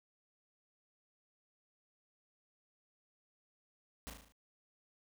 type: noise with echo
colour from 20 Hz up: pink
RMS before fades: -45 dBFS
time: 4.07-4.1 s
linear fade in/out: 0 ms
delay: 37 ms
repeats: 6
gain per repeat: -4 dB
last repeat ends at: 4.322 s
effects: none